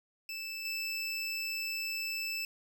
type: tone with level steps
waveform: 25% pulse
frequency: 2637 Hz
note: E7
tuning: in tune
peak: -34 / -30 dBFS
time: 0.29-2.45 s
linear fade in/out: 2 ms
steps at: 0.65 s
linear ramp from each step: 2 ms
effects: none